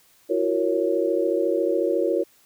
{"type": "chord", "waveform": "sine", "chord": "F# dominant seventh", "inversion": "third", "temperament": "equal with one note detuned", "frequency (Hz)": [336, 370, 466.2, 554.4], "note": ["E4", "F#4", "A#4", "C#5"], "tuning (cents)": [33, 0, 0, 0], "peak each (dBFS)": -25, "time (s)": [0.29, 2.24], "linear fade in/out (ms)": 20, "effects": ["white hiss -58 dBFS RMS until 2.45 s"]}